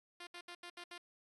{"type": "tone bursts at uneven times", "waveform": "5% pulse", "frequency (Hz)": 350, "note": "F4", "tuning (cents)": 4, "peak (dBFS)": -36, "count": 6, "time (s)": [[0.2, 0.27], [0.34, 0.41], [0.48, 0.55], [0.63, 0.7], [0.77, 0.84], [0.91, 0.98]], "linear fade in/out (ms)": 5, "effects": ["low-pass 9000 Hz 12 dB/octave", "AAC 32 kbps"]}